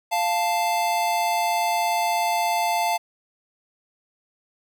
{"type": "tone pair together", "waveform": "square", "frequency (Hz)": [696.8, 880], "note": ["F5", "A5"], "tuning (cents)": [-4, 0], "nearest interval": "major third", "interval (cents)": 404, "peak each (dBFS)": -24, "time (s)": [0.11, 2.98], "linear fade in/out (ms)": 20, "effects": []}